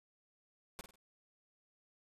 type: noise with echo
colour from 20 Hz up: pink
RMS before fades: -45 dBFS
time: 0.79-0.81 s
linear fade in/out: 0 ms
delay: 49 ms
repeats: 3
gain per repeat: -9 dB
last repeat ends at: 0.957 s
effects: resampled to 32000 Hz